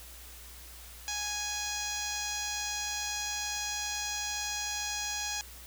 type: tone with low-pass filter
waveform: 10% pulse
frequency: 830.6 Hz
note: G#5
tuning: in tune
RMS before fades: -35 dBFS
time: 1.08-5.41 s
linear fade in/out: 0 ms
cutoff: 7000 Hz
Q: 8.5
effects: added 60 Hz sine -50 dBFS peak until 5.66 s + white hiss -50 dBFS RMS until 5.66 s